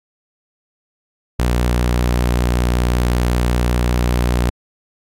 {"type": "tone with vibrato", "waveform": "sawtooth", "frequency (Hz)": 60.5, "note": "B1", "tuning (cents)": -35, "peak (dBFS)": -10, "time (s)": [1.39, 4.5], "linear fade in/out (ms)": 5, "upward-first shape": "square", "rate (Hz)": 5.2, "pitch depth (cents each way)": 9, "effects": ["AAC 64 kbps"]}